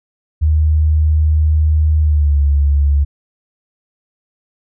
sine tone with pitch glide, 77.2 to 71.2 Hz, D#2 to C#2, -13 to +47 cents, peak -9 dBFS, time 0.41-3.05 s, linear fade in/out 20 ms, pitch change -140 cents, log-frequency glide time 2-2.39 s, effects none

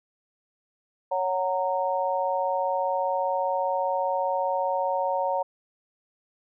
harmonic tone, 185 Hz, F#3, in tune, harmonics 3 / 4 / 5, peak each -27 / -29 / -27 dBFS, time 1.11-5.43 s, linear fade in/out 10 ms, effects none

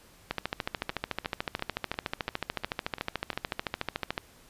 two click trains, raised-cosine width 0.3 ms, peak -13 / -22 dBFS, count 54 / 8, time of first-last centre 0.31-4.179 / 0.9-3.331 s, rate 13.7 / 2.88 Hz, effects pink hiss -57 dBFS RMS until 4.49 s + resampled to 32000 Hz

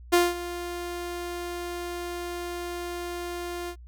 sawtooth tone with ADSR envelope, 350 Hz, F4, 4 cents sharp, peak -12 dBFS, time 0.12-3.76 s, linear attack 17 ms, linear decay 200 ms, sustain -16 dB, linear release 72 ms, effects added 60 Hz sine -43 dBFS peak until 3.87 s

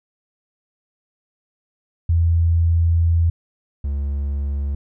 sine / triangle tone pair in turn, 83.8 / 70.47 Hz, E2 / C#2, +29 / +29 cents, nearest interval minor third, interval 300 cents, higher first, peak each -13 / -18 dBFS, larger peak first, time 2.09-3.3 / 3.84-4.75 s, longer first, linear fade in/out 5 ms, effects none

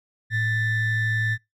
triangle ring-modulated tone, 937 Hz, A#5, 9 cents sharp, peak -16 dBFS, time 0.3-1.38 s, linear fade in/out 50 ms, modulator 826 Hz, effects noise-tail reverb RT60 0.2 s tail -25 dB re dry

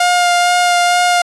sawtooth tone with vibrato, 708 Hz, F5, 23 cents sharp, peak -6 dBFS, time 0-1.22 s, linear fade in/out 5 ms, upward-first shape sine, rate 2.2 Hz, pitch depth 12 cents each way, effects resampled to 24000 Hz

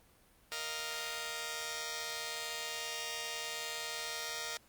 5% pulse chord, Bb suspended fourth, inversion none, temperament just, 466.2 / 621.6 / 699.2 Hz, Bb4 / Eb5 / F5, 0 / -2 / +2 cents, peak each -31 / -32 / -33 dBFS, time 0.52-4.57 s, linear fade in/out 0 ms, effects pink hiss -65 dBFS RMS until 4.68 s + Opus 32 kbps

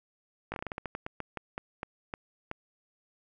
slowing click train, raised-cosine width 0.5 ms, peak -20 dBFS, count 17, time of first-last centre 0.52-2.514 s, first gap 19 ms, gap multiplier 1.22, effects none

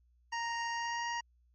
25% pulse tone with pitch glide, 932.3 to 942 Hz, A#5 to A#5, 0 to +18 cents, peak -30 dBFS, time 0.32-1.21 s, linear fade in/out 10 ms, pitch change +18 cents, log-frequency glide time 0.7-1.06 s, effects added 60 Hz sine -65 dBFS peak until 1.54 s + MP3 32 kbps

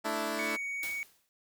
10% pulse chord, A suspended fourth, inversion none, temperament equal, 220 / 293.7 / 329.6 Hz, A3 / D4 / E4, 0 / 0 / 0 cents, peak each -28 dBFS, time 0.04-0.57 s, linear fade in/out 20 ms
triangle tone, 2239 Hz, C#7, 17 cents sharp, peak -32 dBFS, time 0.39-1.03 s, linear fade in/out 0 ms
white noise with exponential decay, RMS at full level -39 dBFS, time 0.83-1.29 s, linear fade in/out 0 ms, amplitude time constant 100 ms
effects none

